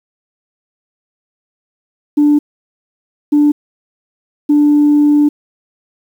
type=tone bursts at uneven times; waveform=sine; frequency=294.2 Hz; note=D4; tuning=3 cents sharp; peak=-5 dBFS; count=3; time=2.17-2.39 / 3.32-3.52 / 4.49-5.29 s; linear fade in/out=10 ms; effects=tanh soft clip ceiling -3 dBFS + 7-bit